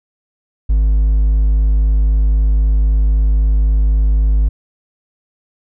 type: tone with hard clipping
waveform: triangle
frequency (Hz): 51.91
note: G#1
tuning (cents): 0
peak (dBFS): -10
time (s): 0.69-4.49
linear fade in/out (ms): 10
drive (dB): 5
effects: none